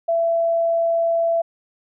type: tone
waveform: sine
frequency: 669 Hz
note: E5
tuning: 25 cents sharp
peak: -16 dBFS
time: 0.08-1.42 s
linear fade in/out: 10 ms
effects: none